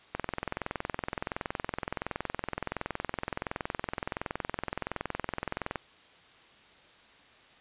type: click train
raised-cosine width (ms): 0.5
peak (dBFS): -16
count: 121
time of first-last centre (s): 0.15-5.757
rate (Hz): 21.4
effects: white hiss -57 dBFS RMS until 7.6 s + resampled to 8000 Hz